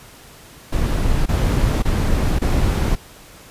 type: noise bursts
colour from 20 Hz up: brown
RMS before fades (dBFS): -17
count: 4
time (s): 0.72-2.955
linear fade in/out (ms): 10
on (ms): 540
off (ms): 25
effects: pink hiss -43 dBFS RMS until 3.5 s + resampled to 32000 Hz